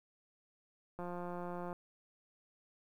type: click train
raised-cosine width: 1 ms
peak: -30 dBFS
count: 131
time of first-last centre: 0.99-1.729 s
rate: 176 Hz
effects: 11-bit